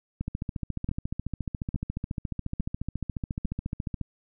two click trains, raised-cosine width 5 ms, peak -17 / -18 dBFS, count 4 / 55, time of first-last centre 0.89-3.454 / 0.21-4.013 s, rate 1.17 / 14.2 Hz, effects none

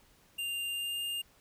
square tone with pitch glide, 2794 to 2813 Hz, F7 to F7, 0 to +12 cents, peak -34 dBFS, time 0.38-1.22 s, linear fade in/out 10 ms, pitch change +12 cents, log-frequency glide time 0.67-1.03 s, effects pink hiss -64 dBFS RMS until 1.4 s

